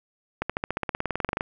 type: accelerating click train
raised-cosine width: 0.5 ms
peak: -11 dBFS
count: 19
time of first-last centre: 0.42-1.409 s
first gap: 76 ms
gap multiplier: 0.96
effects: none

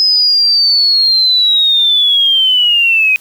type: linear sweep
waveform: sine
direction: down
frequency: 5100 to 2497 Hz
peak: -7 dBFS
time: 0-3.16 s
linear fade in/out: 0 ms
effects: white hiss -42 dBFS RMS until 3.2 s

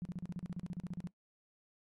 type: tone bursts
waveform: sine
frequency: 176.6 Hz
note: F3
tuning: 20 cents sharp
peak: -37 dBFS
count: 16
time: 0.02-1.072 s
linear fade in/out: 0 ms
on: 32 ms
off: 36 ms
effects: noise-tail reverb RT60 0.1 s tail -20 dB re dry + AAC 32 kbps

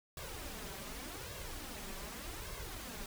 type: noise with flanger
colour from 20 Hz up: pink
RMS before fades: -45 dBFS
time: 0.17-3.06 s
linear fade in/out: 2 ms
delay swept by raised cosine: 1.8 to 5.2 ms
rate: 0.85 Hz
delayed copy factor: +0.7
effects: none

